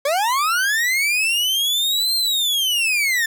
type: linear two-way sweep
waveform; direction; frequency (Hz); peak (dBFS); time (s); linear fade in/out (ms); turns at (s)
40% pulse; up then down; 540 to 4200 to 1755; -16; 0.05-3.26; 5; 2.15
effects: none